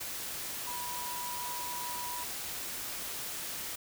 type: tone in noise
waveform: sine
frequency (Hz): 975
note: B5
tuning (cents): -23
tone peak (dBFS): -39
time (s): 0.67-2.24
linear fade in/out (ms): 10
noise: white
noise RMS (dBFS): -39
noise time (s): 0-3.76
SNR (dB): -3
effects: none